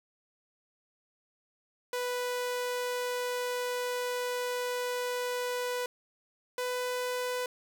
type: tone pair in turn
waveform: sawtooth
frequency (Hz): 493.9 / 497.9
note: B4 / B4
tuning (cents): 0 / +14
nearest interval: unison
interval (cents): 14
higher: second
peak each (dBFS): -27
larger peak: neither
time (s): 1.93-5.86 / 6.58-7.46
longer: first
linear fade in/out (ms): 2
effects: none